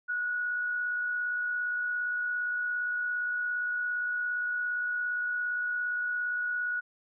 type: tone with amplitude modulation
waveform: sine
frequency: 1462 Hz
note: F#6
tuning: 21 cents flat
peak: -27 dBFS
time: 0.08-6.81 s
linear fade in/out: 20 ms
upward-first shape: sine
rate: 57.4 Hz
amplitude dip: 30%
effects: none